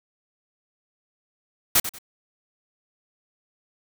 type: noise with echo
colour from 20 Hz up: white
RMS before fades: -17 dBFS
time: 1.75-1.8 s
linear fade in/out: 5 ms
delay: 93 ms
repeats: 2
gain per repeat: -12 dB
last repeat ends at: 1.986 s
effects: none